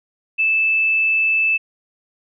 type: tone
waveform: sine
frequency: 2630 Hz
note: E7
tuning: 5 cents flat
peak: -14 dBFS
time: 0.38-1.58 s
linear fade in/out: 20 ms
effects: none